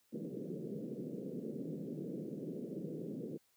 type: band-pass noise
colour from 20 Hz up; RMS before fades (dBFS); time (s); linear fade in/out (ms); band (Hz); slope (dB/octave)
pink; -43; 0.12-3.38; 20; 150 to 490; 48
effects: white hiss -74 dBFS RMS until 3.56 s + high-pass 60 Hz 12 dB/octave